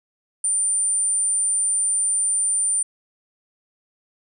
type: tone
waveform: sine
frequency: 9100 Hz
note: C#9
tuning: 44 cents sharp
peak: -18 dBFS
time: 0.44-2.83 s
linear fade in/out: 5 ms
effects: none